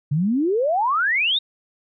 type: exponential sweep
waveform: sine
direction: up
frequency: 136.8 to 3825 Hz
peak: -17 dBFS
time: 0.11-1.39 s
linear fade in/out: 10 ms
effects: none